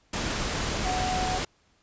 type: tone in noise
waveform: sine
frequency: 740 Hz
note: F#5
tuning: in tune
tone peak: -28 dBFS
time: 0.85-1.38 s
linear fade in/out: 5 ms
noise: pink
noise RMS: -29 dBFS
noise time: 0.13-1.45 s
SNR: -2 dB
effects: pink hiss -65 dBFS RMS until 1.82 s + resampled to 16000 Hz